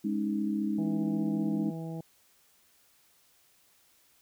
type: chord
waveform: sine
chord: Ab suspended fourth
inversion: none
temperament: just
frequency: 207.7 / 276.9 / 311.5 Hz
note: Ab3 / Db4 / Eb4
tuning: 0 / -2 / +2 cents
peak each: -30 / -36 / -32 dBFS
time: 0.04-1.71 s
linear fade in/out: 10 ms
type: harmonic tone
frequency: 163.3 Hz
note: E3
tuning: 16 cents flat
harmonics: 1 / 2 / 3 / 4 / 5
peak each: -36 / -42 / -46 / -48 / -50 dBFS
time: 0.78-2.01 s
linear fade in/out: 5 ms
effects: white hiss -65 dBFS RMS until 4.21 s